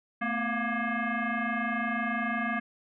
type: tone with frequency modulation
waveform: sine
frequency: 718 Hz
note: F5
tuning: 48 cents sharp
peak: -27 dBFS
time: 0.21-2.6 s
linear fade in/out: 10 ms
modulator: 470 Hz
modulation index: 3
effects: none